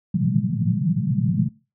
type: band-pass noise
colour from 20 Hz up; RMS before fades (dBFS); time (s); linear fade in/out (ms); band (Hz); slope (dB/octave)
white; -21; 0.14-1.49; 5; 110 to 210; 96
effects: noise-tail reverb RT60 0.3 s tail -19 dB re dry